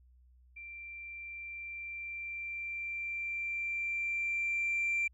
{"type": "tone with level ramp", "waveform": "sine", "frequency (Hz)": 2358, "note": "D7", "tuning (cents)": 6, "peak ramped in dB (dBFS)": [-44, -27], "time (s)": [0.56, 5.08], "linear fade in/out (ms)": 10, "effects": ["tanh soft clip ceiling -26 dBFS", "added 62 Hz sine -59 dBFS peak until 5.13 s"]}